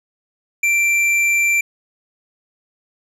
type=tone with hard clipping; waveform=sine; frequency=2353 Hz; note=D7; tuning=3 cents sharp; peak=-15 dBFS; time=0.63-1.61 s; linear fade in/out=5 ms; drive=8 dB; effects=none